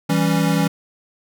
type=chord; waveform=square; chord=C# diminished; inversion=first; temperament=equal; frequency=164.81 / 196 / 277.2 Hz; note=E3 / G3 / C#4; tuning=0 / 0 / 0 cents; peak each=-19 / -22 / -22 dBFS; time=0.09-0.68 s; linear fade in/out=10 ms; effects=none